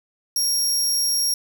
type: tone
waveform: 25% pulse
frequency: 5588 Hz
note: F8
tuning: in tune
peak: -14 dBFS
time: 0.36-1.34 s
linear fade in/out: 2 ms
effects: 8-bit